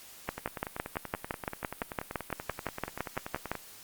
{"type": "two click trains", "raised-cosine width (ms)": 0.5, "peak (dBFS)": [-15, -21], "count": [20, 34], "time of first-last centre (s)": [[0.29, 3.516], [0.38, 3.553]], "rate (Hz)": [5.89, 10.4], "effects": ["white hiss -51 dBFS RMS until 3.83 s", "Opus 48 kbps"]}